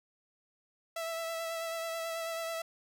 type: tone with vibrato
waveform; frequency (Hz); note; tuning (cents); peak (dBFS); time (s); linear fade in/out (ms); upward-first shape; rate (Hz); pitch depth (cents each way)
sawtooth; 659.3; E5; 0; -31; 0.96-2.62; 5; sine; 9.2; 19
effects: none